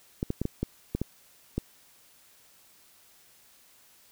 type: clicks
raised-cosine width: 3 ms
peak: -15 dBFS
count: 8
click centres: 0.229 / 0.304 / 0.416 / 0.454 / 0.63 / 0.95 / 1.016 / 1.58 s
effects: white hiss -59 dBFS RMS until 4.11 s